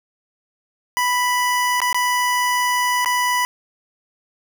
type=tone with dropouts; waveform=25% pulse; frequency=987.8 Hz; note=B5; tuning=in tune; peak=-13 dBFS; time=0.97-3.45 s; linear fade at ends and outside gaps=0 ms; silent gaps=1.803-1.817 / 1.928-1.945 / 3.047-3.059 s; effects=none